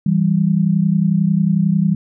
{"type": "tone pair together", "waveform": "sine", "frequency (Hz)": [164.48, 195.6], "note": ["E3", "G3"], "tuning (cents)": [-4, -4], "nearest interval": "minor third", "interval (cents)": 300, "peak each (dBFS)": -15, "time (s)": [0.06, 1.95], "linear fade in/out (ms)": 5, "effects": []}